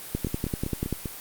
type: two click trains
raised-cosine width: 3 ms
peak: -13 / -17 dBFS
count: 9 / 5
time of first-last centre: 0.15-0.927 / 0.27-1.057 s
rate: 10.3 / 5.08 Hz
effects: white hiss -40 dBFS RMS until 1.2 s + Opus 32 kbps